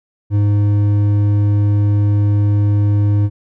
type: tone with hard clipping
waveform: triangle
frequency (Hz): 102.7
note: G#2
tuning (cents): -19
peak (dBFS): -12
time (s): 0.3-3.3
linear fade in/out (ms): 50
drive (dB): 10
effects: none